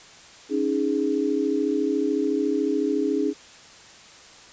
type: chord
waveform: sine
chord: C# suspended second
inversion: none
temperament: equal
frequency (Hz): 277.2 / 311.1 / 415.3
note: C#4 / D#4 / G#4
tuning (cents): 0 / 0 / 0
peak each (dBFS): -25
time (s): 0.49-3.34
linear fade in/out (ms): 50
effects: white hiss -47 dBFS RMS until 4.52 s + resampled to 16000 Hz